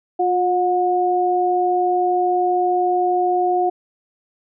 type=tone pair together; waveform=sine; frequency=357 / 724 Hz; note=F4 / F#5; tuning=+38 / -38 cents; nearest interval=octave; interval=1224 cents; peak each=-19 / -17 dBFS; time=0.19-3.7 s; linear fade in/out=10 ms; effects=none